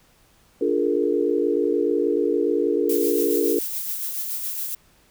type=chord; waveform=sine; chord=Bb dominant seventh; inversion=first; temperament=just; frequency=291.4 / 349.6 / 419.5 / 466.2 Hz; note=D4 / F4 / Ab4 / Bb4; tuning=-13 / +2 / +17 / 0 cents; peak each=-25 / -24 / -23 / -24 dBFS; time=0.61-3.59 s; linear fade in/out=5 ms
type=noise with tremolo; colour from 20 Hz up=violet; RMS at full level=-27 dBFS; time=2.89-4.75 s; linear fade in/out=5 ms; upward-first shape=sine; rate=7.1 Hz; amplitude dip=35%
effects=pink hiss -58 dBFS RMS until 5.1 s